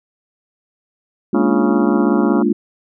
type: chord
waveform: sine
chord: Bb dominant seventh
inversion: third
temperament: equal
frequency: 207.7 / 233.1 / 293.7 / 349.2 Hz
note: Ab3 / Bb3 / D4 / F4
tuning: 0 / 0 / 0 / 0 cents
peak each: -18 dBFS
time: 1.33-2.53 s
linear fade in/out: 5 ms
type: harmonic tone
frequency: 138.59 Hz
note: C#3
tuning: in tune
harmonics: 2 / 3 / 4 / 5 / 6 / 7 / 8 / 9 / 10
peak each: -24 / -26 / -27 / -28 / -29 / -29 / -30 / -31 / -31 dBFS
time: 1.34-2.43 s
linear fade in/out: 10 ms
effects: none